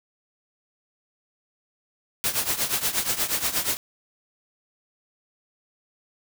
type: noise with tremolo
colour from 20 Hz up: white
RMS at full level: -22 dBFS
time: 2.24-3.77 s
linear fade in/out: 0 ms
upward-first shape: triangle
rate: 8.4 Hz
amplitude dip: 85%
effects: none